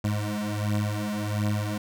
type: beating tone pair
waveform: 25% pulse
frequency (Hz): 103.83 / 105.23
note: G#2 / G#2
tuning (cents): 0 / +23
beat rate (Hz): 1.4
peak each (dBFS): -25 / -25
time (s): 0.04-1.78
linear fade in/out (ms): 5
effects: none